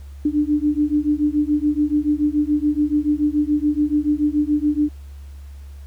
sine beating tone pair, 293.7 / 300.7 Hz, D4 / D4, 0 / +41 cents, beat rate 7 Hz, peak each -19 dBFS, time 0.25-4.89 s, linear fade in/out 5 ms, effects added 70 Hz sine -34 dBFS peak until 5.86 s + pink hiss -55 dBFS RMS until 5.86 s

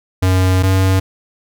square tone pair in turn, 93 / 94.79 Hz, F#2 / F#2, +9 / +42 cents, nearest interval unison, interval 33 cents, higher second, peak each -11 dBFS, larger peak neither, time 0.22-0.63 / 0.63-1 s, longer first, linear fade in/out 10 ms, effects none

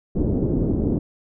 white low-pass noise, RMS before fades -21 dBFS, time 0.15-0.99 s, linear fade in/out 10 ms, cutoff 360 Hz, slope 24 dB/octave, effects none

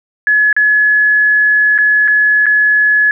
sine tone with dropouts, 1700 Hz, G#6, 40 cents sharp, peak -7 dBFS, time 0.27-3.11 s, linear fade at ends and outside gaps 1 ms, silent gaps 0.528-0.565 / 1.779-1.786 / 2.077-2.081 / 2.458-2.465 s, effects none

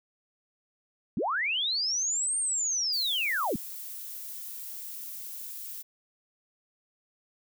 sine linear two-way sweep, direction up then down, 146.83 to 8860 to 146.83 Hz, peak -26 dBFS, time 1.17-3.56 s, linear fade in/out 2 ms, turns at 2.38 s
violet noise, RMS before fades -40 dBFS, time 2.92-5.83 s, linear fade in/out 20 ms
effects none

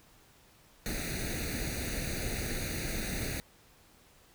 pink noise with comb filter, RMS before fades -35 dBFS, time 0.86-3.4 s, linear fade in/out 0 ms, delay 0.47 ms, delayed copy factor +0.85, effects pink hiss -61 dBFS RMS until 4.34 s

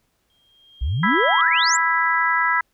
sine tone with exponential growth, 3220 Hz, G7, 46 cents sharp, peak -23 dBFS, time 0.3-1.41 s, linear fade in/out 1 ms, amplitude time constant 240 ms
sine exponential sweep, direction up, 55.9 to 7902 Hz, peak -19 dBFS, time 0.81-1.77 s, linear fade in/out 10 ms
harmonic tone, 329.6 Hz, E4, in tune, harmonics 3 / 4 / 5 / 6, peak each -22 / -22 / -22 / -22 dBFS, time 1.03-2.61 s, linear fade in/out 5 ms
effects pink hiss -68 dBFS RMS until 2.73 s

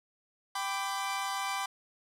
sawtooth chord, G major, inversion none, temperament equal with one note detuned, 784 / 1002.1 / 1174.7 Hz, G5 / B5 / D6, 0 / +25 / 0 cents, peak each -32 / -33 / -33 dBFS, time 0.55-1.66 s, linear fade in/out 5 ms, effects low-pass 12000 Hz 12 dB/octave

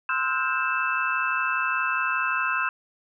sine tone cluster, 1038 / 1304 / 1429 / 1581 / 2639 Hz, C6 / E6 / F6 / G6 / E7, -14 / -19 / +39 / +14 / +1 cents, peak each -29 dBFS, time 0.09-2.69 s, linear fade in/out 2 ms, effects none

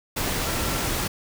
sine tone in noise, 1352 Hz, E6, 43 cents sharp, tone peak -37 dBFS, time 0.46-0.88 s, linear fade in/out 10 ms, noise pink, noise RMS -26 dBFS, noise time 0.16-1.08 s, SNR -14 dB, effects none

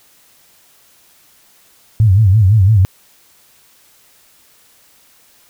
sine tone with vibrato, 101.8 Hz, G#2, 34 cents flat, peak -6 dBFS, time 2-2.85 s, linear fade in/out 0 ms, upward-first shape sine, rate 5.9 Hz, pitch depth 180 cents each way, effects white hiss -50 dBFS RMS until 5.49 s

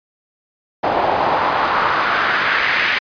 pink noise with band-pass filter sweep, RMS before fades -17 dBFS, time 0.83-2.99 s, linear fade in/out 10 ms, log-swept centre 670 to 2100 Hz, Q 2.2, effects resampled to 11025 Hz

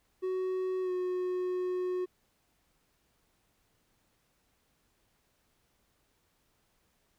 triangle tone with pitch glide, 372.4 to 364.5 Hz, F#4 to F#4, +11 to -26 cents, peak -28 dBFS, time 0.22-2.06 s, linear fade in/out 20 ms, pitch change -37 cents, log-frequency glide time 0.82-0.91 s, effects pink hiss -73 dBFS RMS until 7.18 s

